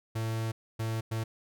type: tone bursts at uneven times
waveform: 45% pulse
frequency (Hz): 112.2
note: A2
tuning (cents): +34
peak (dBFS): -30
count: 3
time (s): 0.15-0.52 / 0.79-1.01 / 1.11-1.24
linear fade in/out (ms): 10
effects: none